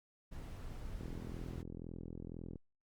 brown noise, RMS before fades -46 dBFS, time 0.31-1.63 s, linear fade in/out 20 ms
click train, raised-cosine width 3 ms, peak -33 dBFS, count 66, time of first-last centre 1.01-2.558 s, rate 42 Hz
effects Opus 48 kbps

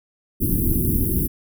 pink band-stop noise, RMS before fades -20 dBFS, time 0.4-1.28 s, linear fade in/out 20 ms, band 370 to 11000 Hz, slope 48 dB/octave, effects none

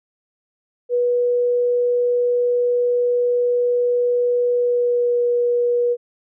sine tone with pitch glide, 487.2 to 482.4 Hz, B4 to B4, -24 to -41 cents, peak -15 dBFS, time 0.89-5.97 s, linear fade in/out 50 ms, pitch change -17 cents, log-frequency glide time 4.54-5.21 s, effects none

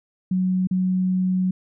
sine tone with dropouts, 185 Hz, F#3, in tune, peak -18 dBFS, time 0.31-1.51 s, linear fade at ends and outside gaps 5 ms, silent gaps 0.672-0.71 s, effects none

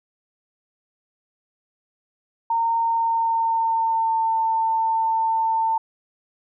sine tone with pitch glide, 918 to 897 Hz, A#5 to A5, -27 to +33 cents, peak -18 dBFS, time 2.5-5.78 s, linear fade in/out 5 ms, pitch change -40 cents, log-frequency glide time 2.82-4.38 s, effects none

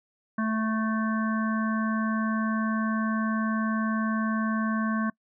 harmonic tone, 220 Hz, A3, in tune, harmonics 1 / 3 / 5 / 7 / 8, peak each -25 / -38 / -33 / -35 / -41 dBFS, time 0.38-5.1 s, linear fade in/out 5 ms, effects noise-tail reverb RT60 0.1 s tail -25 dB re dry

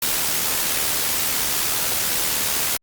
white noise with amplitude modulation, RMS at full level -20 dBFS, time 0.02-2.77 s, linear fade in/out 5 ms, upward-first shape sine, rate 75.9 Hz, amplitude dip 40%, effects Opus 48 kbps

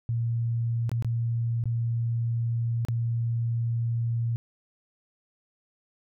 sine tone with dropouts, 116.54 Hz, A#2, in tune, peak -24 dBFS, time 0.09-4.36 s, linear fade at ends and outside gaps 0 ms, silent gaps 0.894-0.916 / 1.024-1.046 / 1.639-1.656 / 2.85-2.885 s, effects none

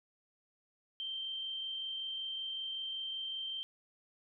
sine tone with amplitude modulation, 3136 Hz, G7, in tune, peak -36 dBFS, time 1-3.63 s, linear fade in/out 0 ms, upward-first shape sine, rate 45.3 Hz, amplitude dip 25%, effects none

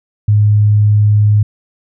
sine tone, 104.8 Hz, G#2, 16 cents sharp, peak -6 dBFS, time 0.28-1.43 s, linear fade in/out 5 ms, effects none

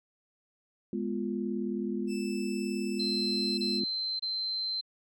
sine chord, F diminished, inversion first, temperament equal, 207.7 / 246.9 / 349.2 Hz, Ab3 / Cb4 / F4, 0 / 0 / 0 cents, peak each -33 / -35 / -35 dBFS, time 0.93-3.84 s, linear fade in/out 2 ms
20% pulse tone, 2637 Hz, E7, in tune, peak -38 dBFS, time 2.07-3.81 s, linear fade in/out 50 ms
sine tone bursts, 4100 Hz, C8, 36 cents flat, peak -30 dBFS, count 3, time 2.99-4.812 s, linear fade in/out 10 ms, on 590 ms, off 26 ms
effects none

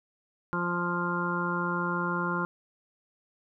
harmonic tone, 174.61 Hz, F3, in tune, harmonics 1 / 2 / 3 / 5 / 6 / 7 / 8, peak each -32 / -35 / -40 / -39 / -33 / -40 / -32 dBFS, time 0.53-2.45 s, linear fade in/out 0 ms, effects none

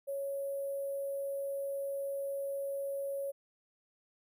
sine tone with sample-and-hold, 554.4 Hz, C#5, in tune, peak -34 dBFS, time 0.07-3.32 s, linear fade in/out 20 ms, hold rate 11025 Hz, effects none

